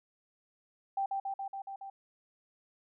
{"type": "tone with echo", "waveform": "sine", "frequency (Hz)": 784, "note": "G5", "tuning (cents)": 0, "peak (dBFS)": -29, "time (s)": [0.97, 1.06], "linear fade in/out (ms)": 5, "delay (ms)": 140, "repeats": 6, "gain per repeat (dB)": -2, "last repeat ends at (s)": 1.9, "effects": []}